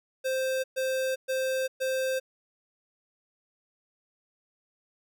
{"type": "tone bursts", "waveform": "square", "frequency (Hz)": 523.3, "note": "C5", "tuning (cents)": 0, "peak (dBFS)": -27, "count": 4, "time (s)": [0.24, 2.2], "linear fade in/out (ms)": 20, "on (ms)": 400, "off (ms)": 120, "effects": []}